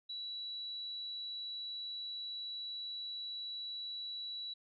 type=tone; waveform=sine; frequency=3927 Hz; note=B7; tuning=11 cents flat; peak=-40 dBFS; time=0.09-4.54 s; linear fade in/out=10 ms; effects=none